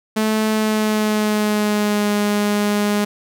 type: tone with pitch glide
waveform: sawtooth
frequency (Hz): 217.2 to 206.8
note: A3 to G#3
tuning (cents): -22 to -7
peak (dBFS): -12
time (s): 0.16-3.05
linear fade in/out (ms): 10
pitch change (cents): -85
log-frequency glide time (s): 0.51-2.12
effects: none